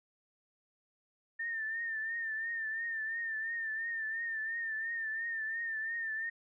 sine tone with vibrato, 1804 Hz, A6, 43 cents sharp, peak -34 dBFS, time 1.39-6.3 s, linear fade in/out 10 ms, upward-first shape triangle, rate 2.9 Hz, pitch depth 64 cents each way, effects none

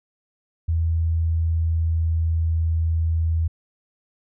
sine tone with pitch glide, 82.1 to 81.63 Hz, E2 to E2, -6 to -16 cents, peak -18 dBFS, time 0.68-3.48 s, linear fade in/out 10 ms, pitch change -10 cents, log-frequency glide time 0.94-2.59 s, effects none

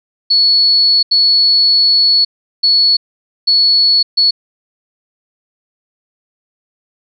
sine tone bursts at uneven times, 4400 Hz, C#8, 14 cents flat, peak -7 dBFS, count 5, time 0.3-1.03 / 1.11-2.25 / 2.63-2.97 / 3.47-4.03 / 4.17-4.31 s, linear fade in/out 10 ms, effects none

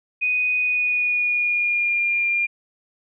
sine tone with pitch glide, 2489 to 2401 Hz, D#7 to D7, 0 to +38 cents, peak -18 dBFS, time 0.21-2.47 s, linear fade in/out 20 ms, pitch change -62 cents, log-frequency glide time 0.58-2.04 s, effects none

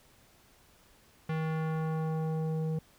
square tone with low-pass filter sweep, 158.8 Hz, D#3, 36 cents sharp, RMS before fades -32 dBFS, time 1.29-2.79 s, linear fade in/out 5 ms, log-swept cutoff 2400 to 430 Hz, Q 1.1, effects pink hiss -62 dBFS RMS until 2.98 s

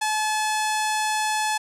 sawtooth tone with low-pass filter, 860 Hz, A5, 40 cents flat, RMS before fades -24 dBFS, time 0.01-1.58 s, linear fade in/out 10 ms, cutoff 9300 Hz, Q 1.7, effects none

